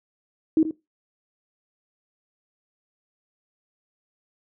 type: tone with echo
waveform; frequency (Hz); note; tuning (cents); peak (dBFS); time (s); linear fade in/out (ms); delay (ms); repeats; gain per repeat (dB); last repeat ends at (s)
sine; 317.7; D#4; +36; -14; 0.57-0.63; 2; 80; 1; -11; 0.71
effects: noise-tail reverb RT60 0.2 s tail -18 dB re dry